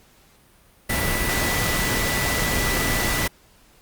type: tone in noise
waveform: sine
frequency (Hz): 1975.5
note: B6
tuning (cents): 0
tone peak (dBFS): -27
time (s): 0.89-3.28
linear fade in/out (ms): 10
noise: pink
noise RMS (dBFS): -23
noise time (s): 0.89-3.28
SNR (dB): -7
effects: pink hiss -55 dBFS RMS until 3.81 s + Opus 48 kbps